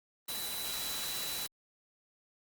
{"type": "tone in noise", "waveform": "sine", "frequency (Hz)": 3958, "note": "B7", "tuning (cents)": 3, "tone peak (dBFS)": -40, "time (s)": [0.28, 1.47], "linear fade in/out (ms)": 10, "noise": "white", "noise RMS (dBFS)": -38, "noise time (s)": [0.28, 1.47], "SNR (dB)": -5, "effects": ["Opus 32 kbps"]}